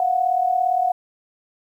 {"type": "tone pair together", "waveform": "sine", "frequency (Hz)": [698.5, 736], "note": ["F5", "F#5"], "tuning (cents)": [0, -9], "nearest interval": "minor second", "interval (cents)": 91, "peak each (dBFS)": [-22, -18], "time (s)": [0, 0.92], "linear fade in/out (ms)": 2, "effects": ["9-bit"]}